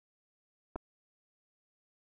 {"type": "clicks", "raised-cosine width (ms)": 1, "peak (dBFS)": -25, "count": 2, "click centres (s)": [0.758, 0.761], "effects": []}